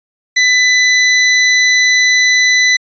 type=tone; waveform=sawtooth; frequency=1998 Hz; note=B6; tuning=20 cents sharp; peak=-4 dBFS; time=0.36-2.77 s; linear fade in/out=10 ms; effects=resampled to 16000 Hz